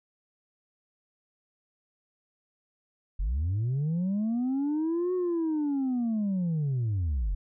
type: linear two-way sweep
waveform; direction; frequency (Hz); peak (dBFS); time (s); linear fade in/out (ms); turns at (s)
sine; up then down; 40.02 to 368.9 to 40.02; -23; 3.19-7.35; 10; 5.14
effects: tanh soft clip ceiling -24 dBFS